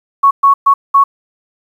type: tone bursts at uneven times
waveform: sine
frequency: 1108.7 Hz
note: C#6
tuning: in tune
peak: -4 dBFS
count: 4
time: 0.23-0.31 / 0.43-0.54 / 0.66-0.74 / 0.94-1.04 s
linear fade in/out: 10 ms
effects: 7-bit